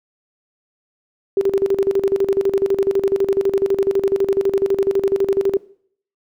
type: tone with tremolo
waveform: sine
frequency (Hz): 392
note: G4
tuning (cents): 0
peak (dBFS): -12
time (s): 1.37-5.57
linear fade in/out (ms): 2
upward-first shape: square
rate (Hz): 12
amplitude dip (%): 80
effects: noise-tail reverb RT60 0.6 s tail -21 dB re dry